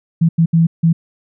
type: tone bursts at uneven times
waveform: sine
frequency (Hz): 165.3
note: E3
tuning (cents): +5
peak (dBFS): -8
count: 4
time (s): 0.21-0.29 / 0.38-0.46 / 0.53-0.67 / 0.83-0.93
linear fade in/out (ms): 10
effects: none